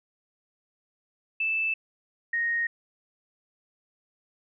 sine tone pair in turn, 2637 / 1864.6 Hz, E7 / A#6, 0 / 0 cents, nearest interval tritone, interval 600 cents, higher first, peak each -24 / -24 dBFS, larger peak neither, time 1.4-1.74 / 2.33-2.67 s, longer neither, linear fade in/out 5 ms, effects none

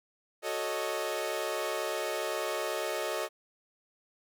sawtooth chord, D# half-diminished seventh, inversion first, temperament equal, 370 / 440 / 554.4 / 622.3 Hz, F#4 / A4 / C#5 / D#5, 0 / 0 / 0 / 0 cents, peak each -35 / -33 / -34 / -31 dBFS, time 0.42-3.29 s, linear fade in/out 50 ms, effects none

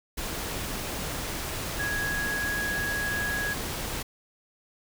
sine tone in noise, 1661.2 Hz, G#6, in tune, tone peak -28 dBFS, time 1.79-3.54 s, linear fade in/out 10 ms, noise pink, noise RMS -33 dBFS, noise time 0.17-4.03 s, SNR +2 dB, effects none

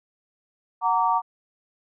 sine chord, Gb augmented, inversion none, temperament just, 740 / 925 / 1156.2 Hz, Gb5 / Bb5 / D6, 0 / -14 / -27 cents, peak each -25 / -21 / -24 dBFS, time 0.81-1.22 s, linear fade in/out 50 ms, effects none

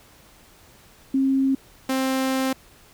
sine / sawtooth tone pair in turn, 268.5 / 263.6 Hz, C4 / C4, +45 / +13 cents, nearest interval unison, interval 32 cents, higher first, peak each -17 dBFS, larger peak neither, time 1.14-1.55 / 1.89-2.53 s, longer second, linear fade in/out 5 ms, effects pink hiss -52 dBFS RMS until 2.93 s

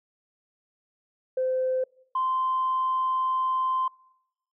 sine tone pair in turn, 516 / 1038.9 Hz, C5 / C6, -24 / -13 cents, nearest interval octave, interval 1211 cents, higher second, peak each -22 dBFS, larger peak neither, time 1.37-1.84 / 2.15-3.88 s, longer second, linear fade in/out 5 ms, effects noise-tail reverb RT60 0.9 s tail -26 dB re dry + tanh soft clip ceiling -18 dBFS

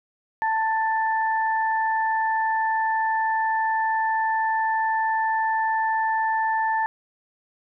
sine tone pair together, 886.1 / 1766 Hz, A5 / A6, +12 / +6 cents, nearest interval octave, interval 1194 cents, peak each -21 / -27 dBFS, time 0.42-6.86 s, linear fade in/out 0 ms, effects none

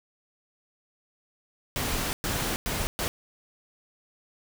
pink noise bursts at uneven times, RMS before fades -29 dBFS, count 4, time 1.76-2.13 / 2.24-2.56 / 2.66-2.87 / 2.99-3.08 s, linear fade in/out 0 ms, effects none

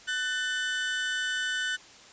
30% pulse tone pair together, 1500 / 1783.8 Hz, F#6 / A6, +23 / +23 cents, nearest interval minor third, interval 300 cents, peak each -26 / -32 dBFS, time 0.07-1.77 s, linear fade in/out 20 ms, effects white hiss -51 dBFS RMS until 2.12 s + resampled to 16000 Hz

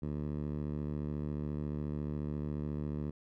10% pulse tone with band-pass filter, 74.2 Hz, D2, 18 cents sharp, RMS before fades -37 dBFS, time 0.02-3.11 s, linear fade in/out 10 ms, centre 150 Hz, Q 0.78, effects none

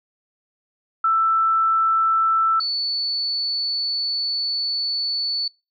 sine tone pair in turn, 1326 / 4460 Hz, E6 / C#8, +10 / +10 cents, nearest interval octave + major sixth, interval 2100 cents, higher second, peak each -15 / -21 dBFS, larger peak first, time 1.04-2.6 / 2.6-5.48 s, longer second, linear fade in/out 5 ms, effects noise-tail reverb RT60 0.3 s tail -25 dB re dry

